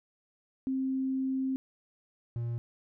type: tone pair in turn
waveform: sine / triangle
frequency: 264.2 / 117.96 Hz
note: C4 / A#2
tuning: +17 / +21 cents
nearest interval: octave + major second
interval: 1396 cents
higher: first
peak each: -28 / -29 dBFS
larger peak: first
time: 0.67-1.56 / 2.36-2.58 s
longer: first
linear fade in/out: 0 ms
effects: none